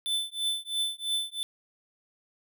square tone with tremolo, 3520 Hz, A7, in tune, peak -25 dBFS, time 0.06-1.43 s, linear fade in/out 0 ms, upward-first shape triangle, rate 3 Hz, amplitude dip 100%, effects none

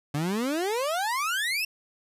30% pulse exponential sweep, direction up, 139.2 to 2732 Hz, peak -23 dBFS, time 0.14-1.65 s, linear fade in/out 5 ms, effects resampled to 32000 Hz

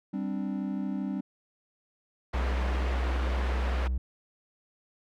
triangle chord, G suspended fourth, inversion none, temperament just, 196 / 261.3 / 294 Hz, G3 / C4 / D4, 0 / -2 / +2 cents, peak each -30 / -33 / -34 dBFS, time 0.13-1.21 s, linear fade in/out 10 ms
pink band-pass noise, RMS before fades -37 dBFS, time 2.33-3.88 s, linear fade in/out 10 ms, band 260 to 2200 Hz, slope 12 dB/octave
triangle tone, 63.2 Hz, B1, 41 cents sharp, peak -24 dBFS, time 2.34-3.98 s, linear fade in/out 5 ms
effects none

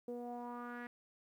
sawtooth tone with low-pass filter sweep, 241.4 Hz, B3, 39 cents flat, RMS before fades -45 dBFS, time 0.08-0.87 s, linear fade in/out 2 ms, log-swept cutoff 490 to 1900 Hz, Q 4.3, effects 12-bit

